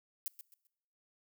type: noise with echo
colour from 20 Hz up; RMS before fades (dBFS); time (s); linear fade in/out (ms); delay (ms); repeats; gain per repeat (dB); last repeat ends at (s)
violet; -37; 0.26-0.28; 0; 130; 3; -11; 0.67
effects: noise-tail reverb RT60 0.9 s tail -24 dB re dry